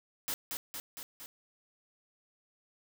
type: noise with echo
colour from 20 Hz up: white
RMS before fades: -35 dBFS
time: 0.28-0.34 s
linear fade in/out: 0 ms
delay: 230 ms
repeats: 4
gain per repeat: -3 dB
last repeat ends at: 1.26 s
effects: none